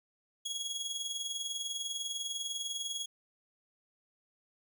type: tone with tremolo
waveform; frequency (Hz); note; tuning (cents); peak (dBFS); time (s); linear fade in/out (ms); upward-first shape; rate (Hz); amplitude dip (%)
25% pulse; 3322; G#7; 0; -29; 0.45-3.06; 10; triangle; 20; 65
effects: none